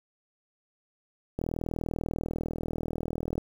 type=click train; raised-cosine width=2 ms; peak=-18 dBFS; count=81; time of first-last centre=1.39-3.38 s; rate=40.2 Hz; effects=8-bit